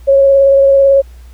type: tone with vibrato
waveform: sine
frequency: 549 Hz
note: C#5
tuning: 17 cents flat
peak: -4 dBFS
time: 0.07-1.02 s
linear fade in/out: 20 ms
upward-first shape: sine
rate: 18 Hz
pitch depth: 16 cents each way
effects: added 60 Hz sine -32 dBFS peak until 1.33 s + pink hiss -49 dBFS RMS until 1.33 s